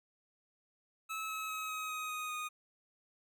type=tone with pitch steps; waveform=25% pulse; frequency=1298 / 1287.5 / 1277.2 / 1266.9 / 1256.7 / 1246.6 / 1236.5 Hz; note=E6 / E6 / D#6 / D#6 / D#6 / D#6 / D#6; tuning=-27 / -41 / +45 / +31 / +17 / +3 / -11 cents; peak=-34 dBFS; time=1.09-2.49 s; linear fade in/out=20 ms; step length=200 ms; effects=none